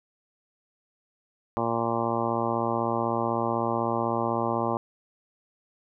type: harmonic tone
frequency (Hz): 116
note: A#2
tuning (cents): -8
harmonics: 1 / 2 / 3 / 4 / 5 / 6 / 7 / 8 / 9 / 10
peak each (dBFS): -35 / -32 / -32 / -34 / -32 / -35 / -32 / -35 / -32 / -37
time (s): 1.57-4.77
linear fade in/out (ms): 0
effects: none